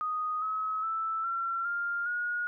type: tone with pitch steps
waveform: sine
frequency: 1244.5 / 1281.7 / 1320 / 1359.5 / 1400.1 / 1442 Hz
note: D#6 / E6 / E6 / F6 / F6 / F#6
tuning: 0 / -49 / +2 / -47 / +4 / -45 cents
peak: -29 dBFS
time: 0.01-2.47 s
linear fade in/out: 0 ms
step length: 410 ms
effects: none